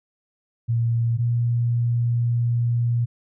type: tone pair in turn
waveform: sine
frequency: 116.54 / 118.85 Hz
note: A#2 / A#2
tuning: 0 / +34 cents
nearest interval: unison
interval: 34 cents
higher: second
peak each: -18 dBFS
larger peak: neither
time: 0.68-1.18 / 1.18-3.06 s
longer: second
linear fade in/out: 20 ms
effects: none